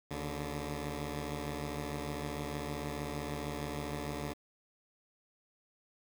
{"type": "tone pair together", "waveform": "10% pulse", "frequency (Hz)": [75.4, 144.28], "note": ["D2", "D3"], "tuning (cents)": [46, -30], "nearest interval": "major seventh", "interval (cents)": 1124, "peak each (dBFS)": [-31, -31], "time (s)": [0.1, 4.34], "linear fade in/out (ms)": 20, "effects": ["9-bit"]}